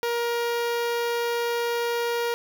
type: tone with notch filter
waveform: sawtooth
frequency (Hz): 472.2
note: A#4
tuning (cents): +22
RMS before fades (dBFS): -26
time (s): 0.03-2.34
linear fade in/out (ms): 0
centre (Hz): 8200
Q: 1.5
effects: 9-bit